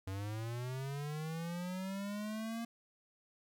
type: linear sweep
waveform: square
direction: up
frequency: 93.7 to 233.1 Hz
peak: -39 dBFS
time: 0.07-2.65 s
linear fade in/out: 5 ms
effects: 13-bit